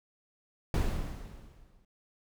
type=noise with exponential decay; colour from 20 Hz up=brown; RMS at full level=-25 dBFS; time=0.74-1.85 s; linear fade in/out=2 ms; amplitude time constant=240 ms; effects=none